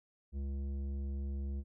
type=tone with tanh clipping; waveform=triangle; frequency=69.1 Hz; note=C#2; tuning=5 cents flat; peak=-37 dBFS; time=0.32-1.64 s; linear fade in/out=50 ms; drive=15 dB; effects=none